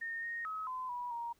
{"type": "tone with pitch steps", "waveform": "sine", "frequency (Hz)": [1834, 1859, 1279, 1022, 975, 939], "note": ["A#6", "A#6", "D#6", "C6", "B5", "A#5"], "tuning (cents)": [-29, -5, 47, -41, -23, 12], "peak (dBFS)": -37, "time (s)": [0.01, 1.33], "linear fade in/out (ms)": 10, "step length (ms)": 220, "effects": ["pink hiss -71 dBFS RMS until 1.39 s"]}